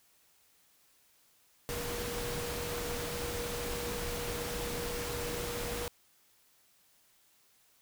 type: tone in noise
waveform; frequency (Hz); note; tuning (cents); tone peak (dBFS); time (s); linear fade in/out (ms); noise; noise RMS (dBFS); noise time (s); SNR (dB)
sine; 478.7; A#4; +46; -39; 1.69-5.88; 0; pink; -38; 1.69-5.88; -4
effects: white hiss -67 dBFS RMS until 7.81 s